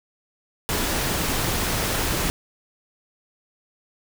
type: noise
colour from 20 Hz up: pink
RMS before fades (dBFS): -24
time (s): 0.69-2.3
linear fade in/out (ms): 0
effects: none